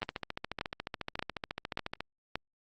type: two click trains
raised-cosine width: 0.3 ms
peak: -16 / -19 dBFS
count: 5 / 29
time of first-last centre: 0.03-2.356 / 0.02-2.006 s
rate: 1.72 / 14.1 Hz
effects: Opus 32 kbps

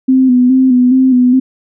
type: tone with vibrato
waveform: sine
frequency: 254.9 Hz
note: C4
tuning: 45 cents flat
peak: -5 dBFS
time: 0.08-1.4 s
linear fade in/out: 10 ms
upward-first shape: square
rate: 2.4 Hz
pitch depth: 41 cents each way
effects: none

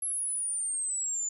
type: exponential sweep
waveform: sine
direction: down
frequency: 11175 to 7000 Hz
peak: -29 dBFS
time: 0.02-1.29 s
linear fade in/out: 5 ms
effects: 11-bit

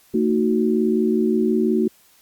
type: chord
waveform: sine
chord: D# diminished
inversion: second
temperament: equal with one note detuned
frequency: 225.5 / 311.1 / 370 Hz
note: A3 / D#4 / F#4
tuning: +43 / 0 / 0 cents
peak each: -19 / -23 / -20 dBFS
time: 0.14-1.88 s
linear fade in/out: 5 ms
effects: white hiss -55 dBFS RMS until 2.21 s + Opus 48 kbps

